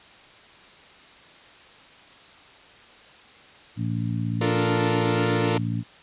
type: harmonic tone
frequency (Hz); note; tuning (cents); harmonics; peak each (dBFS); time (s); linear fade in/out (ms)
57.1; A#1; -35; 2 / 3 / 4 / 5; -26 / -30 / -32 / -34; 3.76-5.84; 50
type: chord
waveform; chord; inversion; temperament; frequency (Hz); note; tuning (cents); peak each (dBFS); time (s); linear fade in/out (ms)
sawtooth; Bb major seventh; first; equal; 293.7 / 349.2 / 440 / 466.2; D4 / F4 / A4 / Bb4; 0 / 0 / 0 / 0; -24; 4.41-5.58; 5
effects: white hiss -49 dBFS RMS until 6.02 s + resampled to 8000 Hz